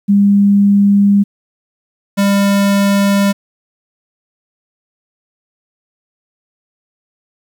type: tone pair in turn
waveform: sine / square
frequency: 201.2 / 199.58 Hz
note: G3 / G3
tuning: +45 / +31 cents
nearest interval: unison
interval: 14 cents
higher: first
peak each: -6 / -10 dBFS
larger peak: first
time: 0.08-1.24 / 2.17-3.33 s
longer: neither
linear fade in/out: 20 ms
effects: 8-bit